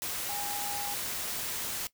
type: tone in noise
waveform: sine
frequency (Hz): 818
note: G#5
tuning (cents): -26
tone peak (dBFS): -37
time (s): 0.29-0.94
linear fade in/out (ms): 0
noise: white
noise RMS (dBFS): -35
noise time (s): 0.02-1.87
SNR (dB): -5
effects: noise-tail reverb RT60 0.1 s tail -18 dB re dry